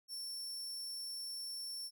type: tone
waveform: sawtooth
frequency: 5430 Hz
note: F8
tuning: 50 cents flat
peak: -39 dBFS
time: 0.08-1.91 s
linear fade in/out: 50 ms
effects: none